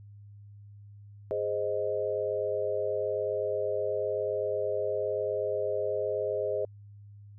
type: chord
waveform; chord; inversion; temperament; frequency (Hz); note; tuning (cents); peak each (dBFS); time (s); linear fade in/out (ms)
sine; Ab major; none; equal; 415.3 / 523.3 / 622.3; Ab4 / C5 / Eb5; 0 / 0 / 0; -32; 1.31-6.65; 0
effects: added 102 Hz sine -47 dBFS peak until 7.38 s

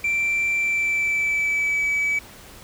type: tone with pitch glide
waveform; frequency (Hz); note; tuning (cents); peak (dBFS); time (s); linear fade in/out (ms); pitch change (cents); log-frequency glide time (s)
sine; 2348 to 2289; D7 to D7; -1 to -45; -17; 0.04-2.19; 5; -44; 0.56-1.83
effects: tanh soft clip ceiling -18 dBFS + pink hiss -44 dBFS RMS until 2.63 s

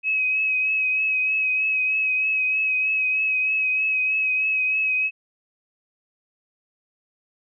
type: tone with vibrato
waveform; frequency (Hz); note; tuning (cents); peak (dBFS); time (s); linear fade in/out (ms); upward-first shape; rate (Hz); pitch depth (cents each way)
sine; 2548; D#7; +41; -19; 0.03-5.11; 50; triangle; 3.2; 30
effects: none

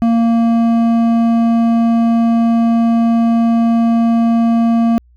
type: tone with hard clipping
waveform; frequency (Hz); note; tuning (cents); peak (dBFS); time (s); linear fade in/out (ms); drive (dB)
triangle; 230.8; A#3; -17; -11; 0.02-4.98; 0; 12
effects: added 60 Hz sine -45 dBFS peak until 5.16 s

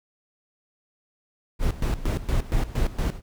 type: noise with tremolo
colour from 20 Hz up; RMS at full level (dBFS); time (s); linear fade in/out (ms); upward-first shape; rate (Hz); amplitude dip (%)
brown; -22; 1.59-3.22; 50; square; 4.3; 80
effects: none

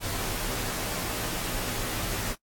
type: noise with comb filter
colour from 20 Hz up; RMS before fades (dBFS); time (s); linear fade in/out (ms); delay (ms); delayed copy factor
pink; -31; 0-2.36; 50; 14; -0.7
effects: noise-tail reverb RT60 0.1 s tail -22 dB re dry + AAC 64 kbps

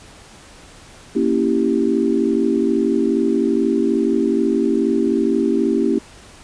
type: chord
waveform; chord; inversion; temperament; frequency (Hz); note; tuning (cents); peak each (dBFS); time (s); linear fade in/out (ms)
sine; A# diminished seventh; none; equal; 233.1 / 277.2 / 329.6 / 392; A#3 / C#4 / E4 / G4; 0 / 0 / 0 / 0; -20; 1.15-5.99; 10
effects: pink hiss -43 dBFS RMS until 6.43 s + resampled to 22050 Hz

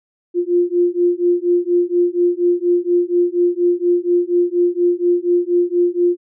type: beating tone pair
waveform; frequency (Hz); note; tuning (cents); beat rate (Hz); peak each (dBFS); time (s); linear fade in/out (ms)
sine; 349.2 / 353.4; F4 / F4; 0 / +21; 4.2; -16; 0.34-6.17; 50
effects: none

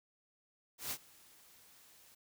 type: noise with ADSR envelope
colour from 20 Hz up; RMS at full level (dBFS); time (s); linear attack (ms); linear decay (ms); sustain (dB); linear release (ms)
white; -38; 0.78-2.15; 130; 66; -24; 9
effects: none

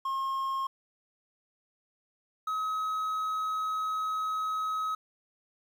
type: tone pair in turn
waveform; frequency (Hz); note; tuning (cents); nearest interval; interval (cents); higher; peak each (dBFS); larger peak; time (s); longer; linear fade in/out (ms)
triangle; 1074 / 1275; C6 / D#6; +45 / +42; minor third; 297; second; -27; neither; 0.05-0.67 / 2.47-4.95; second; 5
effects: 10-bit

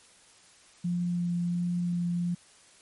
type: tone with vibrato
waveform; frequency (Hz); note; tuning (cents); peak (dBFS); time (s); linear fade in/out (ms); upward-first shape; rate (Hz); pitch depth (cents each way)
sine; 174.61; F3; 0; -26; 0.84-2.35; 10; sine; 1.4; 9
effects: white hiss -57 dBFS RMS until 2.81 s + MP3 48 kbps

